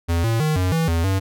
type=tone with pitch steps; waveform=square; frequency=84.5 / 113.9 / 154.6 / 91.8 / 163.4 / 83.3 / 96.1 Hz; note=E2 / A#2 / D#3 / F#2 / E3 / E2 / G2; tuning=+43 / -40 / -11 / -13 / -15 / +19 / -34 cents; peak=-18 dBFS; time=0.08-1.2 s; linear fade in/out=20 ms; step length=160 ms; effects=none